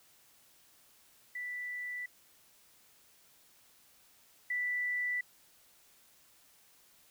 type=tone pair in turn; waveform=sine; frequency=1974 / 1974 Hz; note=B6 / B6; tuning=-1 / -1 cents; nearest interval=unison; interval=0 cents; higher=neither; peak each=-37 / -31 dBFS; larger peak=second; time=1.35-2.06 / 4.5-5.21 s; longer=neither; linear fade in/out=5 ms; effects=white hiss -64 dBFS RMS until 7.1 s